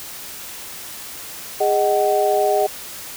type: tone cluster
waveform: sine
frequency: 411.9 / 619 / 751 Hz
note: G#4 / D#5 / F#5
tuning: -14 / -9 / +26 cents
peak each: -19 dBFS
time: 1.6-2.67 s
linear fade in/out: 10 ms
effects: white hiss -34 dBFS RMS until 3.16 s